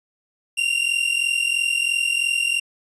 45% pulse tone pair together, 2751 / 2794 Hz, F7 / F7, -27 / 0 cents, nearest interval unison, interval 27 cents, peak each -22 dBFS, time 0.57-2.6 s, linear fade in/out 10 ms, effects resampled to 24000 Hz

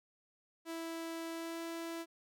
sawtooth tone with pitch glide, 329.6 to 332.3 Hz, E4 to E4, 0 to +14 cents, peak -36 dBFS, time 0.65-2.06 s, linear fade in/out 50 ms, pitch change +14 cents, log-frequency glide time 1.3-1.61 s, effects none

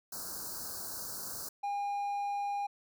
white band-stop noise, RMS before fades -41 dBFS, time 0.12-1.49 s, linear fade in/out 5 ms, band 1600 to 4200 Hz, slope 96 dB/octave
triangle tone, 810 Hz, G#5, 43 cents flat, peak -30 dBFS, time 1.63-2.67 s, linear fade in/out 10 ms
effects none

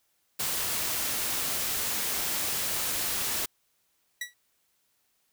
white noise, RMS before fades -30 dBFS, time 0.39-3.46 s, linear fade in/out 10 ms
sawtooth tone with exponential decay, 1942 Hz, B6, 30 cents flat, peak -25 dBFS, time 4.21-4.34 s, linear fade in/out 5 ms, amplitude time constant 28 ms
effects white hiss -72 dBFS RMS until 5.32 s

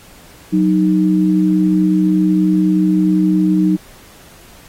sine tone pair together, 184.9 / 310.6 Hz, F#3 / D#4, -1 / -3 cents, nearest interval major sixth, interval 898 cents, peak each -13 dBFS, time 0.52-3.77 s, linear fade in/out 20 ms, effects pink hiss -43 dBFS RMS until 4.68 s + AAC 48 kbps

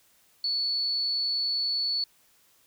sine tone, 4435 Hz, C#8, in tune, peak -25 dBFS, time 0.44-2.04 s, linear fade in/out 2 ms, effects white hiss -63 dBFS RMS until 2.66 s

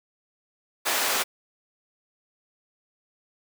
pink high-pass noise, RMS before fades -25 dBFS, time 0.85-1.24 s, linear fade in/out 20 ms, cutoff 610 Hz, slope 12 dB/octave, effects none

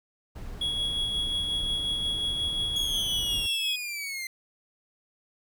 brown noise, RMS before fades -38 dBFS, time 0.35-3.47 s, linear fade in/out 10 ms
triangle tone with tremolo, 3338 Hz, G#7, 8 cents sharp, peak -24 dBFS, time 0.61-3.76 s, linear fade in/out 5 ms, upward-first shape sine, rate 5.6 Hz, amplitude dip 30%
sawtooth linear sweep, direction down, 3322 to 2069 Hz, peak -29 dBFS, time 2.76-4.27 s, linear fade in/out 2 ms
effects none

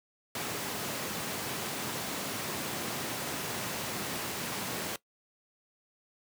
pink high-pass noise, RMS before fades -36 dBFS, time 0.35-4.96 s, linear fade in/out 2 ms, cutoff 140 Hz, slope 12 dB/octave, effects noise-tail reverb RT60 0.1 s tail -19 dB re dry + high-pass 80 Hz 12 dB/octave

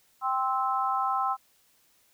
sine chord, C major, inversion second, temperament just, 784.9 / 1046.5 / 1308.1 Hz, G5 / C6 / E6, +2 / 0 / -14 cents, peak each -29 dBFS, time 0.21-1.37 s, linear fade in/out 50 ms, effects white hiss -65 dBFS RMS until 2.13 s

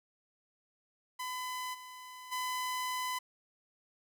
sawtooth tone with level steps, 1008 Hz, B5, 35 cents sharp, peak -33 / -43 / -30 dBFS, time 1.19-3.19 s, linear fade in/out 10 ms, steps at 1.73 / 2.31 s, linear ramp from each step 20 ms, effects none

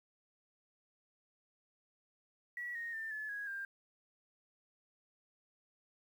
sine tone with pitch steps, 1934 / 1860.6 / 1790 / 1722 / 1656.6 / 1593.7 Hz, B6 / A#6 / A6 / A6 / G#6 / G6, -37 / -4 / +29 / -38 / -5 / +28 cents, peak -39 dBFS, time 2.57-3.65 s, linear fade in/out 2 ms, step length 180 ms, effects 11-bit

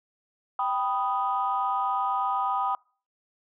sine chord, G augmented, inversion none, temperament equal, 784 / 987.8 / 1244.5 Hz, G5 / B5 / D#6, 0 / 0 / 0 cents, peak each -28 dBFS, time 0.59-2.75 s, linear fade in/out 2 ms, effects noise-tail reverb RT60 0.4 s tail -26 dB re dry + tanh soft clip ceiling -15 dBFS

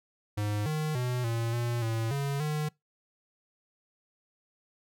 square tone with pitch steps, 104.3 / 154.4 / 124.5 / 115.5 / 119.1 / 113.2 / 140.1 / 151.8 Hz, G#2 / D#3 / B2 / A#2 / A#2 / A2 / C#3 / D#3, +8 / -13 / +14 / -16 / +38 / +50 / +19 / -42 cents, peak -29 dBFS, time 0.37-2.69 s, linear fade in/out 10 ms, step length 290 ms, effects noise-tail reverb RT60 0.2 s tail -25 dB re dry

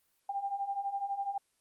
sine beating tone pair, 787 / 799 Hz, G5 / G5, +7 / +33 cents, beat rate 12 Hz, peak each -38 / -34 dBFS, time 0.29-1.38 s, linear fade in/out 5 ms, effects white hiss -74 dBFS RMS until 1.6 s + Opus 24 kbps

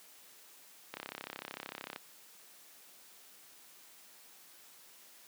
click train, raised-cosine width 0.3 ms, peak -24 dBFS, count 35, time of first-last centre 0.94-1.961 s, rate 33.3 Hz, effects white hiss -58 dBFS RMS until 5.27 s + high-pass 200 Hz 12 dB/octave

